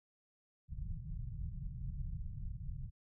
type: low-pass noise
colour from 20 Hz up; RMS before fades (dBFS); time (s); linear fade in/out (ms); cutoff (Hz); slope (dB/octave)
pink; -42; 0.68-2.91; 50; 160; 48
effects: none